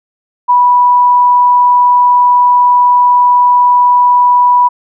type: tone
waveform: sine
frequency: 982 Hz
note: B5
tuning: 10 cents flat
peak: -4 dBFS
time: 0.48-4.69 s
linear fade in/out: 20 ms
effects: none